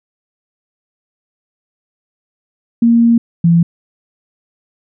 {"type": "tone pair in turn", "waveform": "sine", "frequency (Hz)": [233.1, 168.94], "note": ["A#3", "E3"], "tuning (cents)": [0, 43], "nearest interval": "tritone", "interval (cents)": 557, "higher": "first", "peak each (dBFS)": -6, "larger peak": "neither", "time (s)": [[2.82, 3.18], [3.44, 3.63]], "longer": "first", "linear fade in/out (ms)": 5, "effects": []}